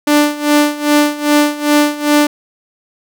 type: tone with tremolo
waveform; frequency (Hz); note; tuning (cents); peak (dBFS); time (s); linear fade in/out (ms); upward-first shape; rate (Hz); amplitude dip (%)
sawtooth; 295.1; D4; +8; -3; 0.07-2.27; 5; sine; 2.5; 85
effects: none